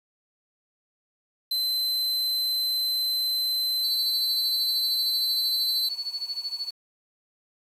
45% pulse tone, 4064 Hz, B7, 49 cents sharp, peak -23 dBFS, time 1.51-5.89 s, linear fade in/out 5 ms
sine tone with tremolo, 4435 Hz, C#8, in tune, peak -26 dBFS, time 3.83-6.71 s, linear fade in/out 20 ms, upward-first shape sine, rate 13 Hz, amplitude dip 80%
effects resampled to 32000 Hz + 8-bit

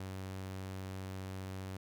sawtooth tone, 94.9 Hz, F#2, 44 cents sharp, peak -37 dBFS, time 0-1.77 s, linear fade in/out 5 ms, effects none

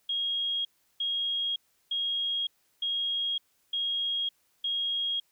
sine tone bursts, 3272 Hz, G#7, 26 cents flat, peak -27 dBFS, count 6, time 0.09-5.2 s, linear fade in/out 5 ms, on 560 ms, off 350 ms, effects white hiss -70 dBFS RMS until 5.31 s

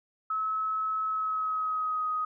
sine tone with pitch glide, 1292 to 1253 Hz, E6 to D#6, -35 to +12 cents, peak -27 dBFS, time 0.3-2.25 s, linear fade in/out 5 ms, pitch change -53 cents, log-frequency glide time 1.07-2.08 s, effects none

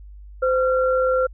sine tone pair together, 515.1 / 1372 Hz, C5 / F6, -27 / -31 cents, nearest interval octave + perfect fourth, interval 1696 cents, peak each -17 / -23 dBFS, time 0.42-1.27 s, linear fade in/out 10 ms, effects added 50 Hz sine -38 dBFS peak until 1.33 s

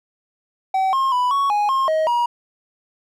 triangle tone with pitch steps, 764 / 1069 / 991 / 1113 / 829 / 1069 / 631 / 956 Hz, G5 / C6 / B5 / C#6 / G#5 / C6 / D#5 / A#5, -45 / +37 / +6 / +7 / -3 / +37 / +24 / +43 cents, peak -14 dBFS, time 0.74-2.26 s, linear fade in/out 5 ms, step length 190 ms, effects none

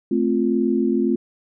sine chord, F major, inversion first, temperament equal, 220 / 261.6 / 349.2 Hz, A3 / C4 / F4, 0 / 0 / 0 cents, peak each -21 dBFS, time 0.11-1.16 s, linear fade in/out 5 ms, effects none

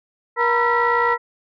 sine tone cluster, 475.3 / 928 / 987 / 1352 / 1938 Hz, A#4 / A#5 / B5 / E6 / B6, +34 / -8 / -1 / +43 / -33 cents, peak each -21 dBFS, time 0.36-1.18 s, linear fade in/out 50 ms, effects tanh soft clip ceiling -8 dBFS

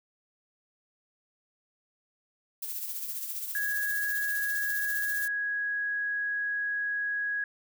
violet noise with tremolo, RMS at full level -34 dBFS, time 2.62-5.28 s, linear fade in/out 5 ms, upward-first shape sine, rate 15 Hz, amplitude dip 45%
sine tone, 1661.2 Hz, G#6, in tune, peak -28 dBFS, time 3.55-7.44 s, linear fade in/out 2 ms
effects none

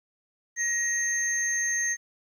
sine tone pair together, 1887 / 6347 Hz, A#6 / G8, +21 / +21 cents, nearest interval octave + major sixth, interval 2100 cents, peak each -26 dBFS, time 0.56-1.97 s, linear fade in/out 50 ms, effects tanh soft clip ceiling -19 dBFS + 10-bit

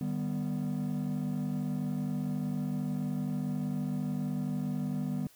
triangle chord, Eb augmented, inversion none, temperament equal with one note detuned, 151.83 / 196 / 246.9 Hz, Eb3 / G3 / B3, -42 / 0 / 0 cents, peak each -32 dBFS, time 0.01-5.27 s, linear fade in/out 2 ms, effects tanh soft clip ceiling -24 dBFS + white hiss -60 dBFS RMS until 5.35 s

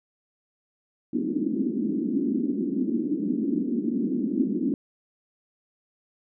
white band-pass noise, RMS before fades -26 dBFS, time 1.13-4.74 s, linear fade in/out 2 ms, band 210 to 320 Hz, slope 48 dB/octave, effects none

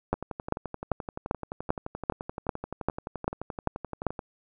two click trains, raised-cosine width 1 ms, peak -10 / -20 dBFS, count 11 / 48, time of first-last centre 0.13-4.067 / 0.14-4.192 s, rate 2.54 / 11.6 Hz, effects none

